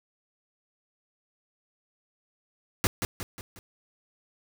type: noise with echo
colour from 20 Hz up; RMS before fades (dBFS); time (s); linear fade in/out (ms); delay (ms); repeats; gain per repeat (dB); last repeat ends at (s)
pink; -23; 2.84-2.87; 0; 180; 4; -6; 3.59
effects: none